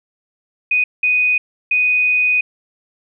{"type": "tone bursts at uneven times", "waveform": "sine", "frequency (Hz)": 2489, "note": "D#7", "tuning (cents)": 0, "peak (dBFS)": -12, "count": 3, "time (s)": [[0.71, 0.84], [1.03, 1.38], [1.71, 2.41]], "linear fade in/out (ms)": 5, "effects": []}